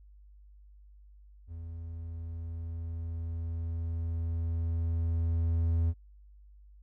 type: tone with level ramp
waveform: triangle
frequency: 83 Hz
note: E2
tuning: 12 cents sharp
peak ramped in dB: -37 to -22 dBFS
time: 1.47-5.94 s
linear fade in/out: 50 ms
effects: added 50 Hz sine -52 dBFS peak until 6.82 s